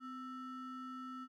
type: ring-modulated tone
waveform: triangle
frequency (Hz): 789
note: G5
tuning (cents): +11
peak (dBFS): -39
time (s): 0-1.28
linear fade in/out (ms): 50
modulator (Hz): 533
effects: none